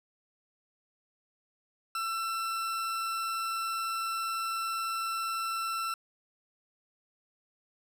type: tone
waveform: 40% pulse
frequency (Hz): 1341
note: E6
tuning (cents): +29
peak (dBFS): -30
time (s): 1.95-5.94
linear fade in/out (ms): 2
effects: resampled to 32000 Hz